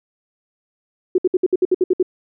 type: tone bursts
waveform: sine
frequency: 366.6 Hz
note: F#4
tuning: 16 cents flat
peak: -11 dBFS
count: 10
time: 1.15-2.028 s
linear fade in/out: 5 ms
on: 32 ms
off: 62 ms
effects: none